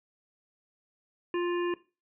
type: harmonic tone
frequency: 350 Hz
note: F4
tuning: 4 cents sharp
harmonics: 1 / 3 / 5 / 7 / 8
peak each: -27 / -37 / -41 / -44 / -45 dBFS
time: 1.34-1.74 s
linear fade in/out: 2 ms
effects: noise-tail reverb RT60 0.3 s tail -18 dB re dry